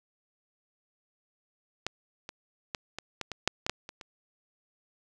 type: clicks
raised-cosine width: 0.2 ms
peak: -13 / -22 / -15 / -19 / -16 / -19 / -6 / -13 / -9 / -24 / -26 dBFS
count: 11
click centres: 1.866 / 2.291 / 2.748 / 2.986 / 3.213 / 3.317 / 3.476 / 3.665 / 3.696 / 3.891 / 4.012 s
effects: none